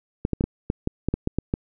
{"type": "clicks", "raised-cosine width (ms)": 3, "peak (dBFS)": -9, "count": 11, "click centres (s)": [0.251, 0.333, 0.409, 0.44, 0.701, 0.874, 1.086, 1.14, 1.274, 1.386, 1.539], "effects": []}